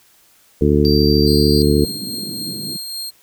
harmonic tone, 73.42 Hz, D2, in tune, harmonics 1 / 2 / 3 / 4 / 5 / 6, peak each -18 / -18 / -18 / -18 / -18 / -18 dBFS, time 0.61-1.85 s, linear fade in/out 5 ms
triangle tone, 4679 Hz, D8, 7 cents flat, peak -19 dBFS, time 0.85-1.62 s, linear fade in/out 0 ms
sawtooth tone with tremolo, 4216 Hz, C8, 12 cents sharp, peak -21 dBFS, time 1.26-3.11 s, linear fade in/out 20 ms, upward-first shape triangle, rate 3.6 Hz, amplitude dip 35%
pink band-pass noise, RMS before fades -31 dBFS, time 1.65-2.77 s, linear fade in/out 10 ms, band 150 to 320 Hz, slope 24 dB/octave
effects white hiss -53 dBFS RMS until 3.22 s

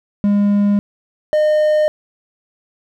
triangle tone pair in turn, 203.6 / 610.1 Hz, G#3 / D#5, -34 / -34 cents, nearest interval octave + perfect fifth, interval 1900 cents, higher second, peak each -9 dBFS, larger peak neither, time 0.24-0.79 / 1.33-1.88 s, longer neither, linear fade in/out 0 ms, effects none

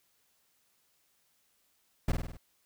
brown noise with echo, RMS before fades -26 dBFS, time 2.08-2.12 s, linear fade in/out 5 ms, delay 50 ms, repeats 5, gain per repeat -4 dB, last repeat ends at 2.37 s, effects white hiss -72 dBFS RMS until 2.65 s

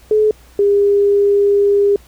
sine tone pair in turn, 428.1 / 404.1 Hz, A4 / G#4, -47 / -47 cents, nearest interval minor second, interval 100 cents, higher first, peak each -9 dBFS, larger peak neither, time 0.11-0.31 / 0.59-1.96 s, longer second, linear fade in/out 2 ms, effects added 60 Hz sine -44 dBFS peak until 2.07 s + pink hiss -48 dBFS RMS until 2.07 s

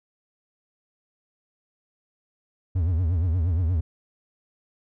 triangle tone with vibrato, 85.5 Hz, F2, 36 cents flat, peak -18 dBFS, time 2.75-3.81 s, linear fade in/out 10 ms, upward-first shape triangle, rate 8.5 Hz, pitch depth 200 cents each way, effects none

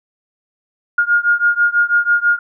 sine beating tone pair, 1419 / 1425.1 Hz, F6 / F6, +27 / +35 cents, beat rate 6.1 Hz, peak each -14 / -15 dBFS, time 0.98-2.39 s, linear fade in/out 5 ms, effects none

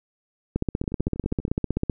two click trains, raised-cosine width 3 ms, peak -10 / -24 dBFS, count 22 / 9, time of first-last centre 0.56-1.898 / 0.84-1.48 s, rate 15.7 / 12.5 Hz, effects none

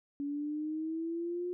sine exponential sweep, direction up, 282.5 to 359.6 Hz, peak -33 dBFS, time 0.2-1.53 s, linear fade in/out 0 ms, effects none

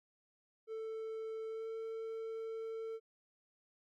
triangle tone with pitch glide, 443.2 to 448.1 Hz, A4 to A4, +13 to +32 cents, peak -38 dBFS, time 0.67-3 s, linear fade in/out 50 ms, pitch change +19 cents, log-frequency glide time 1.48-1.68 s, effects none

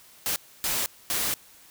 white noise bursts at uneven times, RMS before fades -27 dBFS, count 3, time 0.26-0.36 / 0.64-0.86 / 1.1-1.34 s, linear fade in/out 0 ms, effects white hiss -53 dBFS RMS until 1.7 s

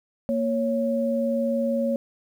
sine tone pair together, 233.1 / 554.4 Hz, A#3 / C#5, 0 / 0 cents, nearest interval octave + minor third, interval 1500 cents, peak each -24 dBFS, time 0.29-1.96 s, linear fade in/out 0 ms, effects 9-bit

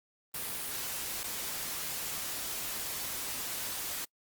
white noise with dropouts, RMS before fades -37 dBFS, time 0.34-4.05 s, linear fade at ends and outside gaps 5 ms, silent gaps 1.235-1.239 s, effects noise-tail reverb RT60 0.1 s tail -26 dB re dry + Opus 32 kbps

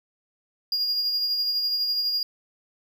triangle tone with tremolo, 4839 Hz, D#8, 49 cents flat, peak -20 dBFS, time 0.72-2.23 s, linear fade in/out 2 ms, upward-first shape sine, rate 12 Hz, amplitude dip 35%, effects none

